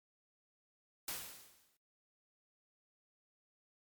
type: noise with exponential decay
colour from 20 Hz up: white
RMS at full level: -39 dBFS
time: 1.08-1.77 s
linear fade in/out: 2 ms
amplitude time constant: 150 ms
effects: noise-tail reverb RT60 0.4 s tail -24 dB re dry + MP3 96 kbps